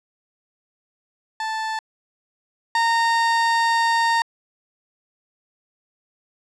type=tone pair in turn; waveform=30% pulse; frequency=880 / 921.9 Hz; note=A5 / A#5; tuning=0 / -19 cents; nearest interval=minor second; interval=81 cents; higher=second; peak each=-21 / -14 dBFS; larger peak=second; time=1.4-1.79 / 2.75-4.22 s; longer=second; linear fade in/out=2 ms; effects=low-pass 6000 Hz 12 dB/octave